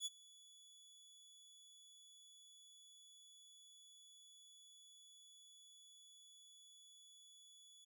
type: tone with ADSR envelope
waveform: 25% pulse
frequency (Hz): 3416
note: G#7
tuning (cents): +48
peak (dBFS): -35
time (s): 0-7.85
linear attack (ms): 58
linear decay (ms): 30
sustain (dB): -23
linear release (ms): 11
effects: none